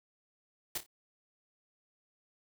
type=noise with echo; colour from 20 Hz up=white; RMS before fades=-35 dBFS; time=0.75-0.78 s; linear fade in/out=5 ms; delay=28 ms; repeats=3; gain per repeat=-10 dB; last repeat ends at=0.864 s; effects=none